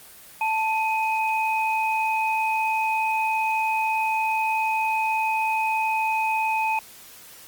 sine tone pair together, 881.6 / 2511 Hz, A5 / D#7, +3 / +15 cents, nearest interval octave + tritone, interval 1812 cents, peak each -22 / -26 dBFS, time 0.41-6.79 s, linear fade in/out 2 ms, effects white hiss -46 dBFS RMS until 7.47 s + Opus 24 kbps

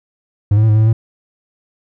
triangle tone with pitch steps, 102.4 / 107.7 / 111 / 106.6 / 109.2 / 109.8 / 112.4 Hz, G#2 / A2 / A2 / G#2 / A2 / A2 / A2, -24 / -37 / +16 / +46 / -13 / -3 / +37 cents, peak -6 dBFS, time 0.51-0.93 s, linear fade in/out 5 ms, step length 60 ms, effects none

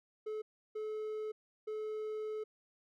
triangle tone bursts at uneven times, 430.7 Hz, A4, 37 cents flat, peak -35 dBFS, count 3, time 0.26-0.42 / 0.75-1.32 / 1.67-2.44 s, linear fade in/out 10 ms, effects none

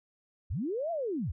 sine linear two-way sweep, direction up then down, 52.7 to 697 to 52.7 Hz, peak -30 dBFS, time 0.5-1.32 s, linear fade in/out 10 ms, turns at 0.91 s, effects none

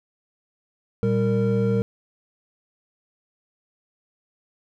triangle tone cluster, 117.1 / 196.7 / 460.5 Hz, A#2 / G3 / A#4, +8 / +6 / -21 cents, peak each -21 dBFS, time 1.03-1.82 s, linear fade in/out 0 ms, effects none

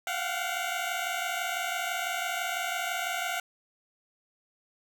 15% pulse tone cluster, 692 / 718 / 758 Hz, F5 / F5 / F#5, -16 / +48 / +42 cents, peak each -28 dBFS, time 0.07-3.4 s, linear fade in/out 2 ms, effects none

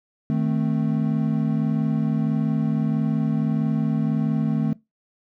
triangle chord, A diminished, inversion second, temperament equal, 155.56 / 220 / 261.6 Hz, Eb3 / A3 / C4, 0 / 0 / 0 cents, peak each -21 / -21 / -25 dBFS, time 0.3-4.73 s, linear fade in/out 0 ms, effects noise-tail reverb RT60 0.2 s tail -21 dB re dry

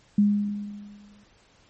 sine tone with exponential decay, 205.4 Hz, G#3, 19 cents flat, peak -14 dBFS, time 0.18-1.24 s, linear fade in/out 5 ms, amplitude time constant 230 ms, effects pink hiss -59 dBFS RMS until 1.69 s + MP3 32 kbps

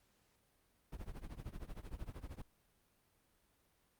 brown noise with tremolo, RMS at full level -43 dBFS, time 0.92-2.42 s, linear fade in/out 5 ms, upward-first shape triangle, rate 13 Hz, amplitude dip 100%, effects pink hiss -75 dBFS RMS until 3.99 s + Opus 48 kbps

